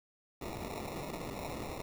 white noise with sample-and-hold, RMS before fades -41 dBFS, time 0.41-1.82 s, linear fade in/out 5 ms, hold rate 1575 Hz, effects none

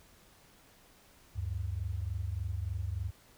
sine tone pair together, 74.7 / 98.1 Hz, D2 / G2, +30 / +2 cents, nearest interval perfect fourth, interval 472 cents, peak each -36 / -35 dBFS, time 1.35-3.11 s, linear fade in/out 20 ms, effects pink hiss -61 dBFS RMS until 3.37 s

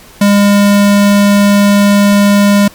square tone, 202.7 Hz, G#3, 42 cents flat, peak -5 dBFS, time 0.21-2.68 s, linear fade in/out 5 ms, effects pink hiss -37 dBFS RMS until 2.74 s + MP3 96 kbps

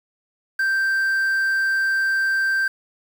triangle tone with quantisation, 1568 Hz, G6, in tune, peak -16 dBFS, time 0.59-2.68 s, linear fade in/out 5 ms, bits 7, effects none

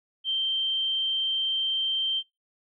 sine tone, 3136 Hz, G7, in tune, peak -24 dBFS, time 0.24-2.23 s, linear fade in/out 50 ms, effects noise-tail reverb RT60 0.2 s tail -23 dB re dry

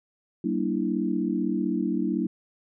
sine chord, E half-diminished seventh, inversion first, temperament equal with one note detuned, 191.41 / 233.1 / 293.7 / 329.6 Hz, G3 / Bb3 / D4 / E4, -41 / 0 / 0 / 0 cents, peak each -29 dBFS, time 0.44-2.27 s, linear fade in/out 5 ms, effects none

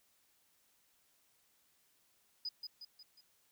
triangle tone with echo, 4978 Hz, D#8, in tune, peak -34 dBFS, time 2.45-2.49 s, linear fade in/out 5 ms, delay 180 ms, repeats 4, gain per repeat -6 dB, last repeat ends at 3.21 s, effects tanh soft clip ceiling -35 dBFS + white hiss -73 dBFS RMS until 3.51 s

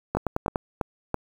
two click trains, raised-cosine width 1 ms, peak -10 / -10 dBFS, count 4 / 5, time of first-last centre 0.15-1.143 / 0.17-0.558 s, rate 3.02 / 10.3 Hz, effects 7-bit

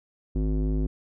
square tone with low-pass filter, 51.91 Hz, G#1, in tune, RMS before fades -25 dBFS, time 0.35-0.87 s, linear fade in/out 10 ms, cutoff 310 Hz, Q 2.3, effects none

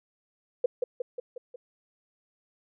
sine tone with echo, 493.9 Hz, B4, in tune, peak -19 dBFS, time 0.64-0.66 s, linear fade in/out 5 ms, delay 180 ms, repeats 5, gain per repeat -4 dB, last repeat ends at 1.56 s, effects none

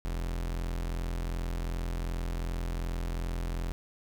40% pulse tone, 42.66 Hz, F1, 40 cents flat, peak -30 dBFS, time 0.05-3.72 s, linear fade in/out 0 ms, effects 12-bit

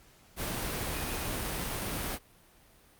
sine tone in noise, 2483 Hz, D#7, 4 cents flat, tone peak -45 dBFS, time 0.91-1.3 s, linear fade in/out 50 ms, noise pink, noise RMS -34 dBFS, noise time 0.36-2.19 s, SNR -14 dB, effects pink hiss -60 dBFS RMS until 2.99 s + Opus 48 kbps

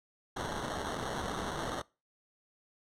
white noise with sample-and-hold, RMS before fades -37 dBFS, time 0.36-1.82 s, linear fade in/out 10 ms, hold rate 2450 Hz, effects noise-tail reverb RT60 0.3 s tail -23 dB re dry + low-pass 9000 Hz 12 dB/octave

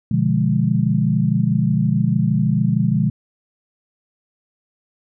sine chord, B diminished seventh, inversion none, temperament equal with one note detuned, 123.47 / 148.28 / 174.61 / 207.7 Hz, B2 / D3 / F3 / Ab3, 0 / +17 / 0 / 0 cents, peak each -20 dBFS, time 0.11-3.1 s, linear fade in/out 5 ms, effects none

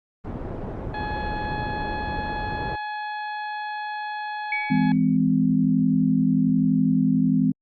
pink low-pass noise, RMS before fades -31 dBFS, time 0.24-2.76 s, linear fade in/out 10 ms, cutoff 720 Hz, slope 12 dB/octave
harmonic tone, 844 Hz, G#5, 28 cents sharp, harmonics 1 / 2 / 3 / 4 / 5, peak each -29 / -34 / -44 / -46 / -48 dBFS, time 0.94-4.92 s, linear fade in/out 2 ms
sine tone with exponential decay, 2257 Hz, C#7, 31 cents sharp, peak -21 dBFS, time 4.52-5.17 s, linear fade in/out 2 ms, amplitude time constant 140 ms
sine chord, E augmented, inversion none, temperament just, 164.81 / 206 / 257.5 Hz, E3 / G#3 / B#3, 0 / -14 / -28 cents, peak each -23 / -22 / -20 dBFS, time 4.7-7.52 s, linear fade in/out 10 ms
effects Opus 24 kbps

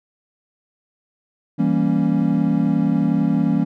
triangle chord, E diminished seventh, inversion none, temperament equal, 164.81 / 196 / 233.1 / 277.2 Hz, E3 / G3 / Bb3 / Db4, 0 / 0 / 0 / 0 cents, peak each -19 dBFS, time 1.58-3.65 s, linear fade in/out 20 ms, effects none

